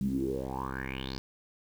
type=tone with low-pass filter sweep; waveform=10% pulse; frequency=65.9 Hz; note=C2; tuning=13 cents sharp; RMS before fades=-34 dBFS; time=0.01-1.18 s; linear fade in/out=0 ms; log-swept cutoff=180 to 5000 Hz; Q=8; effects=9-bit